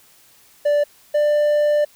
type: tone pair in turn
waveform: triangle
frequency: 585 / 592.8 Hz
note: D5 / D5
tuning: -7 / +16 cents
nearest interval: unison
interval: 23 cents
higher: second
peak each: -12 dBFS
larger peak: neither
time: 0.65-0.84 / 1.14-1.85 s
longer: second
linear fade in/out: 10 ms
effects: white hiss -52 dBFS RMS until 1.95 s